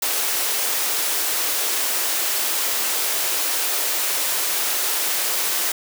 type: high-pass noise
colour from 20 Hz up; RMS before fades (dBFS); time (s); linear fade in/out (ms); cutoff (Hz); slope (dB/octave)
white; -22; 0.02-5.72; 5; 320; 24
effects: none